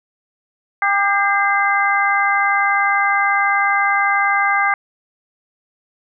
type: harmonic tone with a mistuned harmonic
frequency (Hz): 398.7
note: G4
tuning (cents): +29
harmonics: 2 / 3 / 4 / 5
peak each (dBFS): -19 / -19 / -19 / -19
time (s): 0.82-4.74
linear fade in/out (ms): 2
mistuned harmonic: 5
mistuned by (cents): +58
effects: none